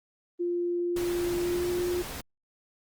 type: tone with pitch glide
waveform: sine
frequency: 349.2 to 354.5 Hz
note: F4 to F4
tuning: 0 to +26 cents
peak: -26 dBFS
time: 0.39-2.03 s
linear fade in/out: 20 ms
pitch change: +26 cents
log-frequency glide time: 1.36-1.74 s
type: noise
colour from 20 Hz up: pink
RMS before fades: -38 dBFS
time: 0.96-2.21 s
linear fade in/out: 5 ms
effects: Opus 24 kbps

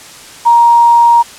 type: tone with quantisation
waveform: sine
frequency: 940 Hz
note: A#5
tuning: 14 cents sharp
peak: -3 dBFS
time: 0.45-1.23 s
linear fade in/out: 20 ms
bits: 5
effects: white hiss -33 dBFS RMS until 1.38 s + low-pass 9000 Hz 12 dB/octave

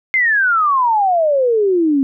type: exponential sweep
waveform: sine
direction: down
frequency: 2129 to 264.2 Hz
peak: -11 dBFS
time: 0.14-2.03 s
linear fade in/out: 0 ms
effects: none

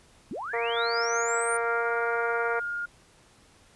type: linear sweep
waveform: sine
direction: up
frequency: 164.81 to 9220 Hz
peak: -32 dBFS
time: 0.31-1.57 s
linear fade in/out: 2 ms
type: harmonic tone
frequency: 233.1 Hz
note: A#3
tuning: in tune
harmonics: 2 / 3 / 4 / 5 / 6 / 7 / 8 / 9 / 10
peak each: -29 / -33 / -35 / -37 / -39 / -40 / -41 / -42 / -43 dBFS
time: 0.53-2.6 s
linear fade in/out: 10 ms
type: tone with pitch glide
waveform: sine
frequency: 1393 to 1417.3 Hz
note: F6 to F6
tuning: -5 to +25 cents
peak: -29 dBFS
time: 0.76-2.86 s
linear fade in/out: 10 ms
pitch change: +30 cents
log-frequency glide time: 1.7-1.89 s
effects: pink hiss -58 dBFS RMS until 3.75 s + resampled to 24000 Hz

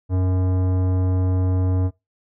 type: tone with tanh clipping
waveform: sine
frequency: 92.5 Hz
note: F#2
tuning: in tune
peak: -19 dBFS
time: 0.09-1.91 s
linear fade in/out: 50 ms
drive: 16 dB
effects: noise-tail reverb RT60 0.2 s tail -20 dB re dry

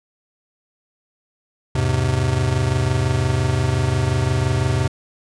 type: chord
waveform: square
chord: E augmented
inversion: none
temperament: just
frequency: 82.41 / 103.01 / 128.76 Hz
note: E2 / G#2 / B#2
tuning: 0 / -14 / -27 cents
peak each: -24 / -23 / -20 dBFS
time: 1.75-4.88 s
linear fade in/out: 5 ms
effects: resampled to 22050 Hz

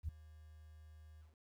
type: tone with ADSR envelope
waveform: sine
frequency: 77.78 Hz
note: D#2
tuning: in tune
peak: -34 dBFS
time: 0.03-1.36 s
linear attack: 55 ms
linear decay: 6 ms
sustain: -21 dB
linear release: 150 ms
effects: tanh soft clip ceiling -31 dBFS + 12-bit

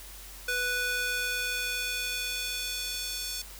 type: tone with high-pass filter sweep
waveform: square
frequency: 493.9 Hz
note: B4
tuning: in tune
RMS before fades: -32 dBFS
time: 0.48-3.42 s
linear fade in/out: 5 ms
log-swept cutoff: 1200 to 4600 Hz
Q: 1.3
effects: added 47 Hz sine -47 dBFS peak until 3.59 s + white hiss -47 dBFS RMS until 3.59 s

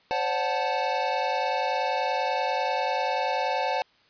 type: chord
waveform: square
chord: D dominant seventh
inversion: third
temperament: equal with one note detuned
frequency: 523.3 / 573.6 / 740 / 880 Hz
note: C5 / D5 / F#5 / A5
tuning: 0 / -41 / 0 / 0 cents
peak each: -32 / -33 / -30 / -29 dBFS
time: 0.11-3.82 s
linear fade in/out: 0 ms
effects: white hiss -61 dBFS RMS until 4.09 s + resampled to 11025 Hz

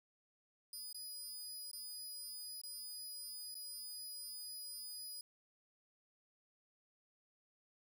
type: tone with dropouts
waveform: 20% pulse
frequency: 4949 Hz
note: D#8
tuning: 10 cents flat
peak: -40 dBFS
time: 0.73-5.21 s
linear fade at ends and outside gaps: 2 ms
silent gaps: 0.928-0.945 / 1.714-1.731 / 2.615-2.635 / 3.544-3.552 s
effects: none

